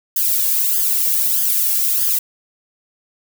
violet noise with flanger, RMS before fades -17 dBFS, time 0.16-2.19 s, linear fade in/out 5 ms, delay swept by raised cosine 0.61 to 1.81 ms, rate 1.6 Hz, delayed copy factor +0.85, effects none

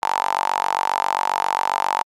sawtooth tone with high-pass filter, 47.44 Hz, F#1, 44 cents sharp, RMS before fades -21 dBFS, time 0.02-2.03 s, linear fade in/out 0 ms, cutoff 890 Hz, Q 8.5, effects low-pass 10000 Hz 12 dB/octave + MP3 96 kbps

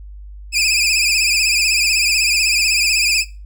20% pulse tone with vibrato, 2489 Hz, D#7, in tune, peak -8 dBFS, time 0.52-3.25 s, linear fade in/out 50 ms, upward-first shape sine, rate 16 Hz, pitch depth 89 cents each way, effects noise-tail reverb RT60 0.3 s tail -19 dB re dry + added 50 Hz sine -32 dBFS peak until 3.45 s

